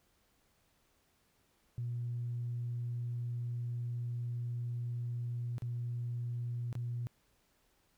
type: tone with dropouts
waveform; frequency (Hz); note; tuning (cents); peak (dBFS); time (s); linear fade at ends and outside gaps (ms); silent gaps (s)
sine; 120; B2; -49; -34; 1.78-7.07; 0; 5.582-5.621 / 6.728-6.753
effects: tanh soft clip ceiling -30 dBFS + pink hiss -73 dBFS RMS until 7.97 s